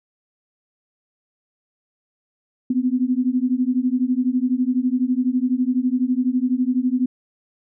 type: beating tone pair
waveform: sine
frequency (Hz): 246.9 / 258.9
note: B3 / C4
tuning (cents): 0 / -18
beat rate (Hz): 12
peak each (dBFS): -20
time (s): 2.7-7.06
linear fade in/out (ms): 5
effects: none